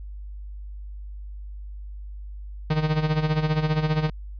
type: tone with tremolo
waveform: 45% pulse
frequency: 154.6 Hz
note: D#3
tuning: 11 cents flat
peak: -18 dBFS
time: 2.7-4.1 s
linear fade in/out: 5 ms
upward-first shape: sine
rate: 15 Hz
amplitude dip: 70%
effects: added 50 Hz sine -34 dBFS peak until 4.39 s + resampled to 11025 Hz